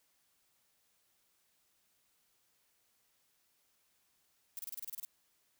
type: noise bursts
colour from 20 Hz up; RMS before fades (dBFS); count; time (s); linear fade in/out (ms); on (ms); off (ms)
violet; -42; 10; 4.57-5.05; 0; 21; 30
effects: white hiss -75 dBFS RMS until 5.59 s